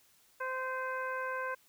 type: harmonic tone with a mistuned harmonic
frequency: 518 Hz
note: C5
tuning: 17 cents flat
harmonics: 1 / 2 / 3 / 4 / 5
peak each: -39 / -38 / -38 / -49 / -51 dBFS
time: 0.4-1.55 s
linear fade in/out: 10 ms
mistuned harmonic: 5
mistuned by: -36 cents
effects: white hiss -66 dBFS RMS until 1.68 s